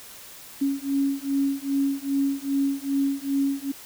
sine beating tone pair, 275.3 / 277.8 Hz, C#4 / C#4, -12 / +4 cents, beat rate 2.5 Hz, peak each -25 dBFS, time 0.61-3.72 s, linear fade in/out 10 ms, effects white hiss -44 dBFS RMS until 3.85 s

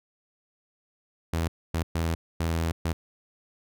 sawtooth tone bursts at uneven times, 82.41 Hz, E2, in tune, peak -21 dBFS, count 5, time 1.33-1.48 / 1.74-1.83 / 1.95-2.15 / 2.4-2.72 / 2.85-2.93 s, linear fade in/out 5 ms, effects none

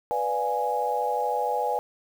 sine chord, B diminished seventh, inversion none, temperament equal, 493.9 / 587.3 / 698.5 / 830.6 Hz, B4 / D5 / F5 / Ab5, 0 / 0 / 0 / 0 cents, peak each -29 / -32 / -32 / -26 dBFS, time 0.11-1.79 s, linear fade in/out 0 ms, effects 8-bit

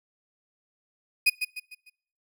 35% pulse tone with echo, 2489 Hz, D#7, in tune, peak -15 dBFS, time 1.26-1.3 s, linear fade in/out 10 ms, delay 150 ms, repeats 4, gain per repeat -8 dB, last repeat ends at 1.9 s, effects noise-tail reverb RT60 0.7 s tail -26 dB re dry

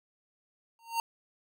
square tone with exponential growth, 920 Hz, A#5, 23 cents flat, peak -26 dBFS, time 0.79-1 s, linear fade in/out 1 ms, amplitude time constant 45 ms, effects none

